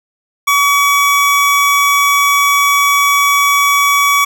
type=tone; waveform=25% pulse; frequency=1135 Hz; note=C#6; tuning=41 cents sharp; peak=-5 dBFS; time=0.47-4.25 s; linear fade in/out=10 ms; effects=7-bit